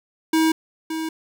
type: tone with echo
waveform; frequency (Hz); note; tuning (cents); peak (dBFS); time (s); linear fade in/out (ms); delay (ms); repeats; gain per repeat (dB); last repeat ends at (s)
square; 320; D#4; +49; -16; 0.33-0.52; 5; 570; 1; -9; 1.09
effects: 8-bit